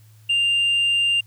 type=tone with tanh clipping; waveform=sine; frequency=2794 Hz; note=F7; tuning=in tune; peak=-17 dBFS; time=0.29-1.21 s; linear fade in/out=10 ms; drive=1 dB; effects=added 108 Hz sine -47 dBFS peak until 1.26 s + white hiss -59 dBFS RMS until 1.26 s